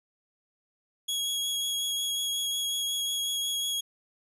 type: tone with vibrato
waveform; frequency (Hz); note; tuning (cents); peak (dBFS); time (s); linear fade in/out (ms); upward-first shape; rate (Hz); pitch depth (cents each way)
sawtooth; 3322; G#7; 0; -25; 1.08-3.81; 10; triangle; 5.5; 13
effects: resampled to 32000 Hz